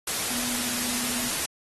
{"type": "tone in noise", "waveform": "sine", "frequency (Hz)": 243.9, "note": "B3", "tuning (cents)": -21, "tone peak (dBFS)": -35, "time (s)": [0.3, 1.29], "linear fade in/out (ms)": 5, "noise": "white", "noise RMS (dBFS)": -28, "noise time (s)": [0.07, 1.46], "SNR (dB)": -10, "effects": ["AAC 32 kbps"]}